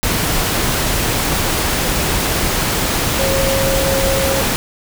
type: tone in noise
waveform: sine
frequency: 541 Hz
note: C#5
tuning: 42 cents flat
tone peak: -17 dBFS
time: 3.19-4.41 s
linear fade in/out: 0 ms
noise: pink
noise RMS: -17 dBFS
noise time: 0.03-4.56 s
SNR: -3 dB
effects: none